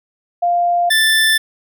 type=tone pair in turn; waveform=sine / 25% pulse; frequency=698.5 / 1765.2 Hz; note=F5 / A6; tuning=0 / +5 cents; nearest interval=octave + major third; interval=1605 cents; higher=second; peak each=-12 / -7 dBFS; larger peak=second; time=0.42-0.9 / 0.9-1.38 s; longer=neither; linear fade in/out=10 ms; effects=none